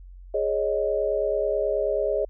sine chord, Ab suspended fourth, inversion none, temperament just, 415.3 / 553.7 / 623 Hz, Ab4 / Db5 / Eb5, 0 / -2 / +2 cents, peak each -26 dBFS, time 0.34-2.25 s, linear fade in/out 5 ms, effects added 45 Hz sine -41 dBFS peak until 2.29 s

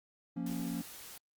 triangle chord, Bb minor, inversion second, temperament equal, 174.61 / 233.1 / 277.2 Hz, F3 / Bb3 / Db4, 0 / 0 / 0 cents, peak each -37 dBFS, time 0.36-0.82 s, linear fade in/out 10 ms
white noise, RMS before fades -49 dBFS, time 0.46-1.18 s, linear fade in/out 5 ms
effects Opus 48 kbps

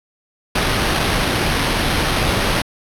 pink noise with sample-and-hold, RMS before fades -18 dBFS, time 0.55-2.62 s, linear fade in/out 5 ms, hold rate 7350 Hz, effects low-pass 12000 Hz 12 dB/octave

